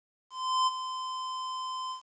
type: tone with ADSR envelope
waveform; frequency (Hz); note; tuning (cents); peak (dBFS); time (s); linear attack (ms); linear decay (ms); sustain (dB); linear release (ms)
square; 1030; C6; -28; -23; 0.3-2.02; 370; 27; -11; 110
effects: resampled to 16000 Hz + 10-bit